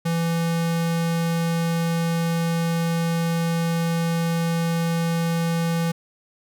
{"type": "tone", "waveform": "square", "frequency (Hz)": 167, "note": "E3", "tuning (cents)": 23, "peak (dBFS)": -21, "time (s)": [0.05, 5.92], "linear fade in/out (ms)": 10, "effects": []}